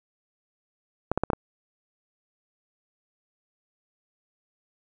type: clicks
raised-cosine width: 1 ms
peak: -9 dBFS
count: 5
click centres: 1.116 / 1.176 / 1.236 / 1.302 / 1.333 s
effects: none